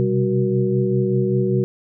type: tone cluster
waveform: sine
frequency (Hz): 126.8 / 131.9 / 195.5 / 371.7 / 475.5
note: B2 / C3 / G3 / F#4 / A#4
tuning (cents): +46 / +14 / -4 / +8 / +34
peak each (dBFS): -21 / -27 / -22 / -20 / -27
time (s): 0-1.64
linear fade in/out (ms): 0
effects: none